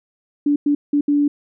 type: tone bursts at uneven times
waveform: sine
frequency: 289.9 Hz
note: D4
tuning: 22 cents flat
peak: -13 dBFS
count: 4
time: 0.46-0.56 / 0.66-0.75 / 0.93-1.01 / 1.08-1.28 s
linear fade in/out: 5 ms
effects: none